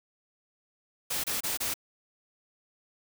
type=noise bursts; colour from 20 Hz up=white; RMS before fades=-31 dBFS; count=4; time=1.1-1.741 s; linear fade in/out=10 ms; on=140 ms; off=27 ms; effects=none